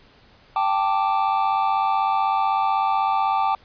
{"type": "chord", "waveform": "triangle", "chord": "G suspended second", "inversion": "none", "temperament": "equal", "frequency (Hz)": [784, 880, 1174.7], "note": ["G5", "A5", "D6"], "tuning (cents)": [0, 0, 0], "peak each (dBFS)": [-20, -21, -22], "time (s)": [0.56, 3.55], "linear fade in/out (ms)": 2, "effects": ["pink hiss -53 dBFS RMS until 3.64 s", "resampled to 11025 Hz"]}